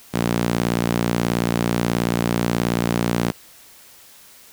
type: tone with high-pass filter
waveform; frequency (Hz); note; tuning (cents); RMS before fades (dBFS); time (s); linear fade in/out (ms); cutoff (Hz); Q
sawtooth; 58.5; A#1; +7; -21; 0.13-3.32; 20; 180; 1.3
effects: white hiss -47 dBFS RMS until 4.52 s